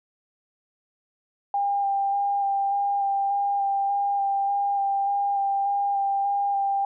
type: tone with vibrato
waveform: sine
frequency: 798 Hz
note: G5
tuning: 31 cents sharp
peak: -21 dBFS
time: 1.54-6.85 s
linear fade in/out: 2 ms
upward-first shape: square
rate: 1.7 Hz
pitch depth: 12 cents each way
effects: none